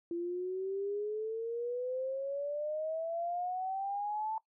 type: exponential sweep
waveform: sine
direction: up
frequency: 338.5 to 888 Hz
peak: -33 dBFS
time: 0.11-4.38 s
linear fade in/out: 2 ms
effects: noise-tail reverb RT60 0.1 s tail -19 dB re dry